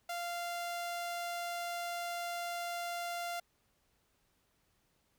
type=tone; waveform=sawtooth; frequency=694 Hz; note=F5; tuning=11 cents flat; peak=-33 dBFS; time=0.09-3.4 s; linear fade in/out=5 ms; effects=pink hiss -75 dBFS RMS until 5.18 s